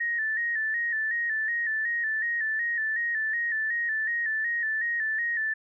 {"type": "tone with vibrato", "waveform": "sine", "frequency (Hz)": 1816, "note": "A#6", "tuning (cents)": -46, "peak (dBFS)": -25, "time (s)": [0, 5.54], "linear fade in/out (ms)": 10, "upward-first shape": "square", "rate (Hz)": 2.7, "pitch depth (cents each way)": 56, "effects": []}